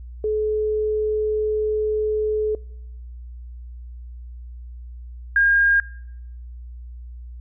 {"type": "tone pair in turn", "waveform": "sine", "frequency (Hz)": [428.3, 1617], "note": ["A4", "G#6"], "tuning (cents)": [-47, -47], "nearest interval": "octave + major seventh", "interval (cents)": 2300, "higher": "second", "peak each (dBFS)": [-19, -13], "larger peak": "second", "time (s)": [[0.24, 2.55], [5.36, 5.8]], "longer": "first", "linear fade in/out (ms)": 2, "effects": ["noise-tail reverb RT60 0.9 s tail -25 dB re dry", "added 60 Hz sine -34 dBFS peak until 7.4 s"]}